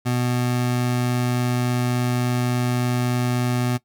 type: tone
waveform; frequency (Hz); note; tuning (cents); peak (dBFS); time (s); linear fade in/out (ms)
25% pulse; 123.47; B2; 0; -16; 0.05-3.78; 20
effects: noise-tail reverb RT60 0.1 s tail -18 dB re dry